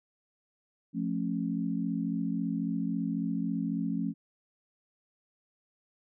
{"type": "chord", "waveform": "sine", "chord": "F augmented", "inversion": "none", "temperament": "just", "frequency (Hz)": [174.61, 218.3, 272.8], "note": ["F3", "A3", "C#4"], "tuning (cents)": [0, -13, -28], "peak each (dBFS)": -33, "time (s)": [0.93, 4.14], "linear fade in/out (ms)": 50, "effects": []}